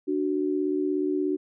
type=tone pair together; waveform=sine; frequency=295.7 / 372.5 Hz; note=D4 / F#4; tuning=+12 / +12 cents; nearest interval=major third; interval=400 cents; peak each=-26 dBFS; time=0.07-1.37 s; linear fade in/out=20 ms; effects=none